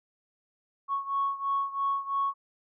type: beating tone pair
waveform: sine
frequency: 1105 / 1108 Hz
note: C#6 / C#6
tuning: -6 / -1 cents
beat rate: 3 Hz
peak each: -28 / -31 dBFS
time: 0.88-2.34 s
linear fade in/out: 50 ms
effects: tanh soft clip ceiling -19 dBFS